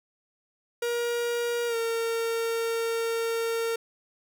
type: tone with pitch glide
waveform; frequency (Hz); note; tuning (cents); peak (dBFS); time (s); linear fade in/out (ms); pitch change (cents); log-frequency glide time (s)
45% pulse; 474.9 to 458.2; A#4 to A#4; +32 to -30; -26; 0.82-3.76; 5; -62; 1.67-1.76
effects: none